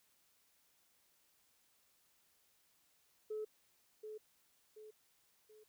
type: tone with echo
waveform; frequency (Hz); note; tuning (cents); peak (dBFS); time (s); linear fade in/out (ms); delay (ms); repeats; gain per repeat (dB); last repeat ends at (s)
sine; 430; A4; -40; -38; 3.3-3.45; 10; 730; 3; -7; 5.64
effects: tanh soft clip ceiling -35 dBFS + white hiss -74 dBFS RMS until 5.68 s